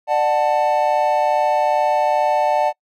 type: chord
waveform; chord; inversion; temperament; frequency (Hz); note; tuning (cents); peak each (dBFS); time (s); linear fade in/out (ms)
triangle; D major; none; equal with one note detuned; 597.6 / 740 / 880; D5 / F#5 / A5; +30 / 0 / 0; -17; 0.07-2.73; 50
effects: noise-tail reverb RT60 0.1 s tail -26 dB re dry